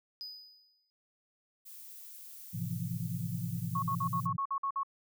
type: tone with exponential decay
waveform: triangle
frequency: 4978 Hz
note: D#8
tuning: in tune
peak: -37 dBFS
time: 0.21-0.9 s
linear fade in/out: 0 ms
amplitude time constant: 150 ms
type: noise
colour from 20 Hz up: violet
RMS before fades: -49 dBFS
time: 1.65-4.27 s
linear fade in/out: 20 ms
type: chord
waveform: sine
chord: F major seventh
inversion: first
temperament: equal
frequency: 110 / 130.81 / 164.81 / 174.61 Hz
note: A2 / C3 / E3 / F3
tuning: 0 / 0 / 0 / 0 cents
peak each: -39 dBFS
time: 2.53-4.37 s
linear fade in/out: 20 ms
type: tone bursts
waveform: sine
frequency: 1100 Hz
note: C#6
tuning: 14 cents flat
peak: -30 dBFS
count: 9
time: 3.75-4.833 s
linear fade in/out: 5 ms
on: 75 ms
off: 51 ms
effects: none